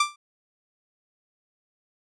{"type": "tone with exponential decay", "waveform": "sawtooth", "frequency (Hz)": 1179, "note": "D6", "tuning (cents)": 6, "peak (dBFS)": -12, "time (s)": [0, 0.16], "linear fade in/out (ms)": 5, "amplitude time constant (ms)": 34, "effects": ["resampled to 22050 Hz"]}